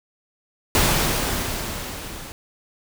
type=noise with level ramp; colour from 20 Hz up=pink; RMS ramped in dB=-17 to -37 dBFS; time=0.75-2.32 s; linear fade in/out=0 ms; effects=none

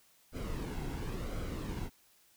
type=noise with flanger; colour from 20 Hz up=brown; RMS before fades=-38 dBFS; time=0.32-1.9 s; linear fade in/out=50 ms; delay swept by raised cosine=1.1 to 1.7 ms; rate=0.94 Hz; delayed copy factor=-0.5; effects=white hiss -66 dBFS RMS until 2.36 s

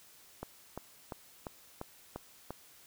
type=click train; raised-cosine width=1 ms; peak=-25 dBFS; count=7; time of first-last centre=0.43-2.506 s; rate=2.89 Hz; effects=white hiss -59 dBFS RMS until 2.86 s

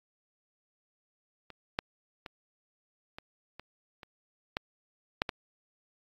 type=clicks; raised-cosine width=0.3 ms; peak=-30 / -12 / -25 / -26 / -27 / -30 / -15 / -10 / -16 dBFS; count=9; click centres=1.503 / 1.789 / 2.262 / 3.185 / 3.596 / 4.032 / 4.569 / 5.219 / 5.292 s; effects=AAC 32 kbps

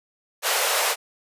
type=high-pass noise; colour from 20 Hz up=pink; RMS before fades=-22 dBFS; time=0.42-0.96 s; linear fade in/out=50 ms; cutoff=470 Hz; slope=48 dB/octave; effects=resampled to 32000 Hz

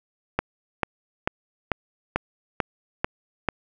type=click train; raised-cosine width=0.5 ms; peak=-6 dBFS; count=8; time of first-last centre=0.39-3.487 s; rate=2.26 Hz; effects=none

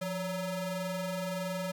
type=ring-modulated tone; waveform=40% pulse; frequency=372.5 Hz; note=F#4; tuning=12 cents sharp; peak=-29 dBFS; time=0.01-1.72 s; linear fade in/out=10 ms; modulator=197 Hz; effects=none

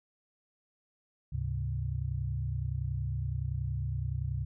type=tone cluster; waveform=sine; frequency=72.3 / 103.7 / 133.7 Hz; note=D2 / G#2 / C3; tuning=-27 / -2 / +38 cents; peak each=-35 / -35 / -35 dBFS; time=1.32-4.45 s; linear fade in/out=10 ms; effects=none

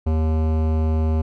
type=tone with hard clipping; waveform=sine; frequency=79 Hz; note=D#2; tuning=27 cents sharp; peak=-19 dBFS; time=0.06-1.22 s; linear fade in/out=10 ms; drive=17 dB; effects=none

